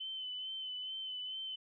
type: tone with vibrato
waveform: sine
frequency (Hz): 3045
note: F#7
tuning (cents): +49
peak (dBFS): -39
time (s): 0-1.56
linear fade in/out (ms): 10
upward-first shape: sine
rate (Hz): 2.3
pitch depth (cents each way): 31
effects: none